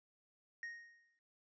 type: tone with exponential decay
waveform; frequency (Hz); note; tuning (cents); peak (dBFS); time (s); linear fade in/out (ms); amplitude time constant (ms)
triangle; 1864.7; A#6; 0; -39; 0.63-1.19; 1; 120
effects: resampled to 16000 Hz